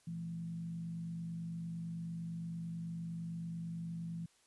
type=tone with frequency modulation; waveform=sine; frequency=168 Hz; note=E3; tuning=33 cents sharp; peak=-39 dBFS; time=0.07-4.26 s; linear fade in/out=5 ms; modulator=48.9 Hz; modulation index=0.42; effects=white hiss -70 dBFS RMS until 4.46 s + resampled to 24000 Hz